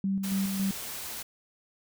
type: tone with tremolo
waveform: sine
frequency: 194.3 Hz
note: G3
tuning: 15 cents flat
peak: -25 dBFS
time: 0.04-0.71 s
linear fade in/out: 2 ms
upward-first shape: square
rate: 3.6 Hz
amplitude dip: 40%
type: noise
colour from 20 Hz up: white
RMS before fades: -38 dBFS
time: 0.23-1.23 s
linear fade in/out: 10 ms
effects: none